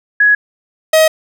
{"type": "tone pair in turn", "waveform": ["sine", "45% pulse"], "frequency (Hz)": [1675, 633.1], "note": ["G#6", "D#5"], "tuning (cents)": [14, 30], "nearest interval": "octave + perfect fourth", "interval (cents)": 1684, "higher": "first", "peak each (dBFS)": -6, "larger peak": "neither", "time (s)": [[0.2, 0.35], [0.93, 1.08]], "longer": "neither", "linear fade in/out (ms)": 5, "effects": []}